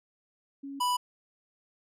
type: tone pair in turn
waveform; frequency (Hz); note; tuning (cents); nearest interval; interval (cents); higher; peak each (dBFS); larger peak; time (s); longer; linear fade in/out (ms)
sine / square; 277.2 / 987.8; C#4 / B5; 0 / 0; octave + minor seventh; 2200; second; -37 / -26; second; 0.63-0.8 / 0.8-0.97; neither; 10
effects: resampled to 32000 Hz